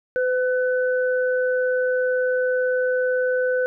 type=tone pair together; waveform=sine; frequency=506.5 / 1503 Hz; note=B4 / F#6; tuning=+44 / +27 cents; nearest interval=octave + perfect fifth; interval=1883 cents; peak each=-19 / -26 dBFS; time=0.16-3.66 s; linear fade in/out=0 ms; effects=none